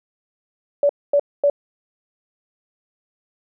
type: tone bursts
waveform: sine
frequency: 573 Hz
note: D5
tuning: 43 cents flat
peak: -12 dBFS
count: 3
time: 0.83-1.499 s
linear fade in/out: 2 ms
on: 63 ms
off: 240 ms
effects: none